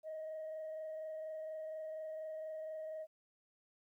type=tone with frequency modulation; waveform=sine; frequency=629 Hz; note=D#5; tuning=19 cents sharp; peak=-40 dBFS; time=0.03-3.07 s; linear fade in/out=50 ms; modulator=24.2 Hz; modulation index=0.34; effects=tanh soft clip ceiling -39 dBFS + 13-bit